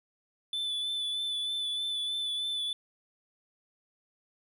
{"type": "tone with vibrato", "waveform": "triangle", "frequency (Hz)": 3493, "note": "A7", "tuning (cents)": -13, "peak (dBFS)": -29, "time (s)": [0.53, 2.73], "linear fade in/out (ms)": 2, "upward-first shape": "sine", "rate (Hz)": 3.2, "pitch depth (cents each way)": 22, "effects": []}